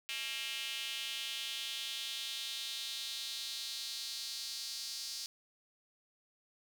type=tone with high-pass filter sweep; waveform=square; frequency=125 Hz; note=B2; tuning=21 cents sharp; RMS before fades=-41 dBFS; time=0.09-5.26 s; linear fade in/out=0 ms; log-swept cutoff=2700 to 4800 Hz; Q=3.3; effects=none